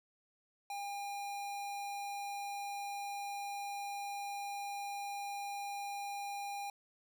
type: tone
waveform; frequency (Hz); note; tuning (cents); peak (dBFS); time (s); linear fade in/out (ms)
square; 806; G5; +48; -40; 0.7-6.7; 2
effects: none